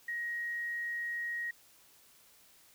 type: tone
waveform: sine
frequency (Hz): 1887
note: A#6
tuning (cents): +21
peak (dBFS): -34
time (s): 0.08-1.51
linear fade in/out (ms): 5
effects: white hiss -62 dBFS RMS until 2.74 s